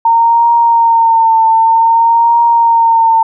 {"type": "tone with vibrato", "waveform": "sine", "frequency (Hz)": 916, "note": "A#5", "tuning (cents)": -31, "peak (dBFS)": -5, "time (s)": [0.05, 3.23], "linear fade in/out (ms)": 5, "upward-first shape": "triangle", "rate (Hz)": 0.53, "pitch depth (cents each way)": 41, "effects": []}